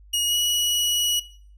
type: tone with pitch glide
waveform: sawtooth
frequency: 2880 to 2919 Hz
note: F#7 to F#7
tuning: -47 to -24 cents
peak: -17 dBFS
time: 0.13-1.2 s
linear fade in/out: 10 ms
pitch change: +23 cents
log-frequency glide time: 0.26-0.36 s
effects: noise-tail reverb RT60 0.5 s tail -19 dB re dry + added 50 Hz sine -46 dBFS peak until 1.57 s